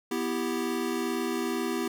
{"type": "chord", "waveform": "square", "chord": "E minor", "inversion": "second", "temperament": "equal", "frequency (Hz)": [246.9, 329.6, 392], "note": ["B3", "E4", "G4"], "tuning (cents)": [0, 0, 0], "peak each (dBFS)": -33, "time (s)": [0.11, 1.88], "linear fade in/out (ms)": 5, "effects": []}